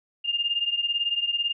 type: beating tone pair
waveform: sine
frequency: 2811 / 2829 Hz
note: F7 / F7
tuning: +11 / +22 cents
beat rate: 18 Hz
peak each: -25 / -28 dBFS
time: 0.24-1.53 s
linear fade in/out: 20 ms
effects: none